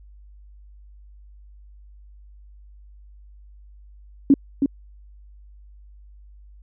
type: tone with echo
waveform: sine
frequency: 277 Hz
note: C#4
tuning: 1 cent flat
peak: -9 dBFS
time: 4.3-4.34 s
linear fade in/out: 2 ms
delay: 320 ms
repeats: 1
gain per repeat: -6 dB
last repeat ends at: 4.66 s
effects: added 50 Hz sine -44 dBFS peak until 6.62 s